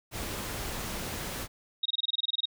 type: noise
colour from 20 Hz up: pink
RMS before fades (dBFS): -36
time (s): 0.11-1.48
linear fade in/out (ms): 50
type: tone bursts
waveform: sine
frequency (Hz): 3754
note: A#7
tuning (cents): +11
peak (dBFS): -25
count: 13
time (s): 1.83-2.456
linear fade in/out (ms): 5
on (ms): 26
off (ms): 24
effects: none